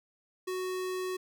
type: tone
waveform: square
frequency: 370 Hz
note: F#4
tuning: in tune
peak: -33 dBFS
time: 0.47-1.17 s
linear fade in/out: 10 ms
effects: none